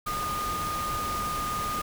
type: tone in noise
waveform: sine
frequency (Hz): 1224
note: D#6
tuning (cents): -29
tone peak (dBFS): -29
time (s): 0.06-1.82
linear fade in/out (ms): 10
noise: pink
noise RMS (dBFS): -35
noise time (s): 0.06-1.82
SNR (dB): +3
effects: none